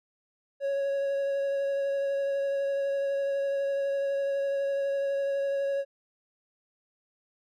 triangle tone with vibrato, 554.4 Hz, C#5, in tune, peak -24 dBFS, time 0.6-5.85 s, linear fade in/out 50 ms, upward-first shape triangle, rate 12 Hz, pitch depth 14 cents each way, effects none

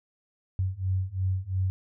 sine beating tone pair, 92.5 / 95.4 Hz, F#2 / G2, 0 / -47 cents, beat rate 2.9 Hz, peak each -29 / -28 dBFS, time 0.59-1.7 s, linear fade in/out 0 ms, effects none

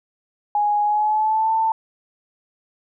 sine tone with pitch glide, 830.6 to 890.2 Hz, G#5 to A5, 0 to +20 cents, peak -16 dBFS, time 0.55-1.72 s, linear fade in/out 2 ms, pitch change +120 cents, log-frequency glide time 0.83-1.53 s, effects none

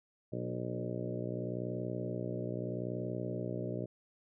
harmonic tone with a mistuned harmonic, 60.8 Hz, B1, 26 cents flat, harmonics 2 / 3 / 4 / 5 / 6 / 7 / 8 / 9 / 10, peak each -40 / -42 / -46 / -45 / -43 / -45 / -49 / -46 / -45 dBFS, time 0.32-3.86 s, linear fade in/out 10 ms, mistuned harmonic 5, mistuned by -18 cents, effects none

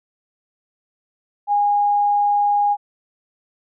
sine tone, 820 Hz, G#5, 22 cents flat, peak -14 dBFS, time 1.47-2.77 s, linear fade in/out 50 ms, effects none

